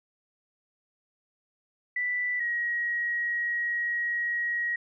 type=tone pair in turn; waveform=sine; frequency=1975.5 / 1897.6 Hz; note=B6 / A#6; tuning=0 / +30 cents; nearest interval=minor second; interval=70 cents; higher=first; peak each=-26 / -26 dBFS; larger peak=neither; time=1.96-2.4 / 2.4-4.76 s; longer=second; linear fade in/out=5 ms; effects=none

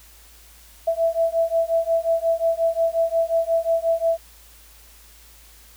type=beating tone pair; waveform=sine; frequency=659.3 / 664.9 Hz; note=E5 / E5; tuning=0 / +15 cents; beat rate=5.6 Hz; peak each=-21 dBFS; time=0.87-4.18 s; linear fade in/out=10 ms; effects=added 55 Hz sine -50 dBFS peak until 5.76 s + white hiss -50 dBFS RMS until 5.76 s

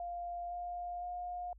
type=tone with pitch steps; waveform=sine; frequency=698.5 / 705.4 / 712.4 Hz; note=F5 / F5 / F5; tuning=0 / +17 / +34 cents; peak=-38 dBFS; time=0-1.53 s; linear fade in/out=2 ms; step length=510 ms; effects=added 50 Hz sine -55 dBFS peak until 1.58 s

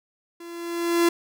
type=tone with level ramp; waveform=45% pulse; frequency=341 Hz; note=F4; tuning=41 cents flat; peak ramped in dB=-39 to -15 dBFS; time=0.4-1.09 s; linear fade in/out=5 ms; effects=none

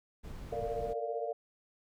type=noise; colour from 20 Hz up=brown; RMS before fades=-44 dBFS; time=0.23-0.94 s; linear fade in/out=20 ms
type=chord; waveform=sine; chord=Bb major seventh; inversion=third; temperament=equal with one note detuned; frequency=450.8 / 466.2 / 587.3 / 698.5 Hz; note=A4 / Bb4 / D5 / F5; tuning=+42 / 0 / 0 / 0 cents; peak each=-39 dBFS; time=0.52-1.33 s; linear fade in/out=5 ms
effects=none

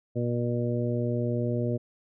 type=harmonic tone; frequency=120.1 Hz; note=B2; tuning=48 cents flat; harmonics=1 / 2 / 3 / 4 / 5; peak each=-28 / -31 / -33 / -34 / -35 dBFS; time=0.15-1.78 s; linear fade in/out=20 ms; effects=none

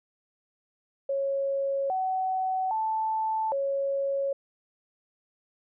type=tone with pitch steps; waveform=sine; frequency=550 / 753 / 879 / 552 Hz; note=C#5 / F#5 / A5 / C#5; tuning=-14 / +30 / -2 / -7 cents; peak=-25 dBFS; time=1.09-4.33 s; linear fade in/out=5 ms; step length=810 ms; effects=none

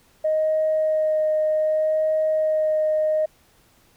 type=tone with vibrato; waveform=sine; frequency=622.3 Hz; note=D#5; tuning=in tune; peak=-17 dBFS; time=0.24-3.26 s; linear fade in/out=10 ms; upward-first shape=sine; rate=0.65 Hz; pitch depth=10 cents each way; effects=tanh soft clip ceiling -13 dBFS + pink hiss -58 dBFS RMS until 3.96 s

